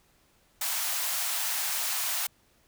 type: high-pass noise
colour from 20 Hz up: white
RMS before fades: -30 dBFS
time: 0.61-2.27 s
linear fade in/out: 5 ms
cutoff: 630 Hz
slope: 48 dB/octave
effects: pink hiss -65 dBFS RMS until 2.67 s